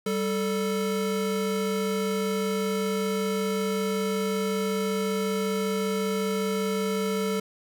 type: tone pair together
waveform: square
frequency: 195.04 / 440 Hz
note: G3 / A4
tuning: -8 / 0 cents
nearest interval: octave + major second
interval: 1408 cents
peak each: -29 / -28 dBFS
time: 0.06-7.4 s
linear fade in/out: 5 ms
effects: none